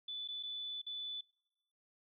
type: tone with dropouts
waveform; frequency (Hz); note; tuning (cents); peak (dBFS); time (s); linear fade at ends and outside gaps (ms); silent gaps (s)
sine; 3483; A7; -18; -40; 0.08-1.21; 5; 0.277-0.285 / 0.428-0.433 / 0.817-0.865
effects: noise-tail reverb RT60 1.0 s tail -25 dB re dry